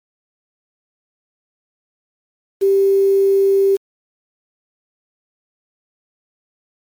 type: tone with quantisation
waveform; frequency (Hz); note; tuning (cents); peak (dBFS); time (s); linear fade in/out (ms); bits
sine; 392; G4; 0; -10; 2.61-3.77; 20; 6
effects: MP3 96 kbps